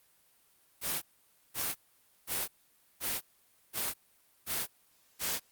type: noise bursts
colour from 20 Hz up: white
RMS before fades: -33 dBFS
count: 7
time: 0.81-5.4 s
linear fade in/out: 50 ms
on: 210 ms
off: 520 ms
effects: white hiss -67 dBFS RMS until 5.51 s + Opus 32 kbps